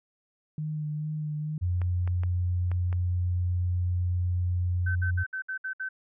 sine tone with vibrato, 152.2 Hz, D#3, 38 cents flat, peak -29 dBFS, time 0.58-1.58 s, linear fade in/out 2 ms, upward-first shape sine, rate 2.3 Hz, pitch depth 21 cents each way
sine tone, 89.2 Hz, F2, 37 cents sharp, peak -24 dBFS, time 1.61-5.24 s, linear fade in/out 20 ms
clicks, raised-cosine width 0.5 ms, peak -26 dBFS, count 5, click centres 1.817 / 2.076 / 2.235 / 2.716 / 2.928 s
sine tone bursts, 1533 Hz, G6, 39 cents flat, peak -30 dBFS, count 7, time 4.86-5.89 s, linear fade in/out 10 ms, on 94 ms, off 62 ms
effects none

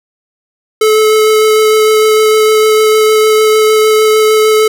square tone with vibrato, 432.7 Hz, A4, 29 cents flat, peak -6 dBFS, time 0.81-4.68 s, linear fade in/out 5 ms, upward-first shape sine, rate 6.6 Hz, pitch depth 9 cents each way, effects none

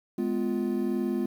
triangle chord, F diminished, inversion first, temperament just, 209.5 / 251.4 / 349.2 Hz, Ab3 / Cb4 / F4, +15 / +31 / 0 cents, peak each -28 dBFS, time 0.18-1.26 s, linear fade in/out 5 ms, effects 9-bit

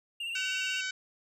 triangle tone with vibrato, 2761 Hz, F7, 20 cents flat, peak -32 dBFS, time 0.2-0.81 s, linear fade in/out 5 ms, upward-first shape sine, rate 16 Hz, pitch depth 48 cents each way
harmonic tone, 757 Hz, F#5, 39 cents sharp, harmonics 2 / 3 / 4 / 5 / 6 / 7 / 8 / 9 / 10, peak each -35 / -39 / -41 / -43 / -45 / -46 / -47 / -48 / -49 dBFS, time 0.35-0.91 s, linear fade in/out 5 ms
effects none

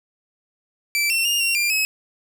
sawtooth tone with pitch steps, 2328 / 2709 / 2824 / 2749 / 2387 / 2564 Hz, D7 / E7 / F7 / F7 / D7 / E7, -16 / +47 / +19 / -28 / +28 / -49 cents, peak -15 dBFS, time 0.95-1.85 s, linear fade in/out 0 ms, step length 150 ms, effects none

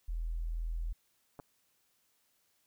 sine tone, 41.2 Hz, E1, in tune, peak -33 dBFS, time 0.08-0.93 s, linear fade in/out 10 ms
clicks, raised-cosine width 1 ms, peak -33 dBFS, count 2, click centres 1.392 / 1.399 s
effects white hiss -74 dBFS RMS until 2.66 s

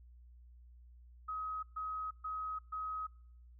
sine tone bursts, 1268 Hz, D#6, 32 cents sharp, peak -37 dBFS, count 4, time 1.28-3.07 s, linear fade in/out 10 ms, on 350 ms, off 130 ms, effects noise-tail reverb RT60 0.7 s tail -25 dB re dry + added 60 Hz sine -55 dBFS peak until 3.59 s

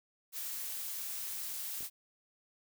blue noise, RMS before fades -40 dBFS, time 0.32-1.9 s, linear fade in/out 50 ms
clicks, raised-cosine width 2 ms, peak -39 / -44 dBFS, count 2, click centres 1.807 / 1.829 s
effects none

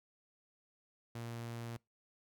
sawtooth tone, 117 Hz, A#2, 7 cents sharp, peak -38 dBFS, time 1.15-1.77 s, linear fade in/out 5 ms, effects noise-tail reverb RT60 0.2 s tail -24 dB re dry

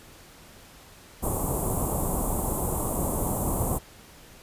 pink band-stop noise, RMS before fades -27 dBFS, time 1.22-3.79 s, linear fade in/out 20 ms, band 1100 to 7700 Hz, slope 48 dB/octave, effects pink hiss -50 dBFS RMS until 4.42 s + resampled to 32000 Hz

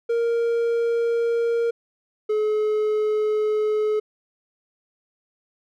triangle tone pair in turn, 466.2 / 427.1 Hz, A#4 / G#4, 0 / +48 cents, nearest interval major second, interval 152 cents, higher first, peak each -17 dBFS, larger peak neither, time 0.09-1.71 / 2.29-4 s, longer second, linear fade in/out 10 ms, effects none

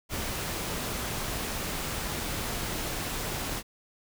pink noise, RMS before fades -33 dBFS, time 0.09-3.63 s, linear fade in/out 50 ms, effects none

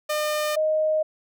sawtooth / sine tone pair in turn, 605 / 622 Hz, D#5 / D#5, -49 / -1 cents, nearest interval unison, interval 48 cents, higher second, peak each -19 dBFS, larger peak neither, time 0.09-0.56 / 0.56-1.03 s, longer neither, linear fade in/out 10 ms, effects none

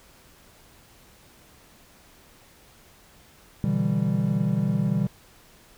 triangle chord, E minor seventh, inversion second, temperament equal, 123.47 / 146.83 / 164.81 / 196 Hz, B2 / D3 / E3 / G3, 0 / 0 / 0 / 0 cents, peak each -26 / -26 / -25 / -23 dBFS, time 3.64-5.07 s, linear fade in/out 0 ms, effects pink hiss -54 dBFS RMS until 5.77 s

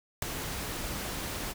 pink noise with ADSR envelope, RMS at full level -24 dBFS, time 0.22-1.54 s, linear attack 4 ms, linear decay 4 ms, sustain -12 dB, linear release 30 ms, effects none

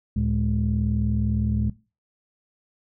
sine tone cluster, 71.9 / 111.5 / 210 Hz, D2 / A2 / G#3, -36 / +23 / +19 cents, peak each -24 dBFS, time 0.16-1.7 s, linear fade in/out 5 ms, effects noise-tail reverb RT60 0.3 s tail -19 dB re dry + tanh soft clip ceiling -13 dBFS

